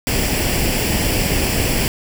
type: noise with comb filter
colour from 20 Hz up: pink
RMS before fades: -18 dBFS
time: 0.07-1.88 s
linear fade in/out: 0 ms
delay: 0.39 ms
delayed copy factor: +0.6
effects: none